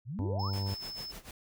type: exponential sweep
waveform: sine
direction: up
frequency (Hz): 103.6 to 1480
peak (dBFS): -35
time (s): 0.05-0.51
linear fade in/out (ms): 50
type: harmonic tone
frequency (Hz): 98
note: G2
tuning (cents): 0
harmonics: 1 / 2 / 3 / 4 / 5 / 6 / 7 / 8 / 9 / 10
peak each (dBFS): -31 / -42 / -49 / -49 / -50 / -53 / -57 / -57 / -48 / -54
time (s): 0.19-0.74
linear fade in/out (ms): 0
type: tone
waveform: triangle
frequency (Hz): 5240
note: E8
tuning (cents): -11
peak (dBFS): -38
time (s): 0.39-1.12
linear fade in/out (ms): 10
type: noise with tremolo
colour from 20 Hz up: pink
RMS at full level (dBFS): -45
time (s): 0.53-1.31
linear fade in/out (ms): 2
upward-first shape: sine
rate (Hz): 6.8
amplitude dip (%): 85
effects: none